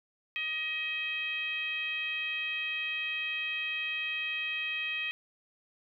sine tone with frequency modulation, 2539 Hz, D#7, 34 cents sharp, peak -31 dBFS, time 0.36-5.11 s, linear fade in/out 0 ms, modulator 648 Hz, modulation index 0.92, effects 12-bit

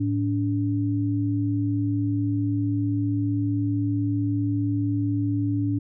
sine tone pair together, 107.6 / 287.3 Hz, A2 / D4, -38 / -38 cents, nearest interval octave + perfect fourth, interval 1700 cents, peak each -24 dBFS, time 0-5.79 s, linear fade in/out 10 ms, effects none

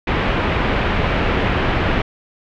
pink low-pass noise, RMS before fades -18 dBFS, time 0.07-2.02 s, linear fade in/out 5 ms, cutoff 2900 Hz, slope 24 dB/octave, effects none

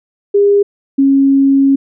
sine tone pair in turn, 404.6 / 273.8 Hz, G#4 / C#4, -45 / -21 cents, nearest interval perfect fifth, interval 676 cents, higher first, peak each -6 dBFS, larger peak neither, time 0.34-0.63 / 0.98-1.76 s, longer second, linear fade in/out 10 ms, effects none

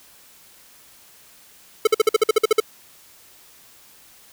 square tone bursts, 436.6 Hz, A4, 13 cents flat, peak -12 dBFS, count 11, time 1.85-2.602 s, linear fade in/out 5 ms, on 22 ms, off 51 ms, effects white hiss -50 dBFS RMS until 4.32 s

